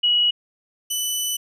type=tone pair in turn; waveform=sine / 15% pulse; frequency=2916 / 2986 Hz; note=F#7 / F#7; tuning=-26 / +15 cents; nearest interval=unison; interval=41 cents; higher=second; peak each=-15 dBFS; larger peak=neither; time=0.03-0.31 / 0.9-1.37 s; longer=second; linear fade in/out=10 ms; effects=none